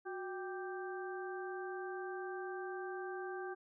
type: harmonic tone with a mistuned harmonic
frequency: 392 Hz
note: G4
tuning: in tune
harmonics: 1 / 2 / 3 / 4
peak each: -42 / -47 / -52 / -48 dBFS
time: 0.05-3.55 s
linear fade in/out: 20 ms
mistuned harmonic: 1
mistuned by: -110 cents
effects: none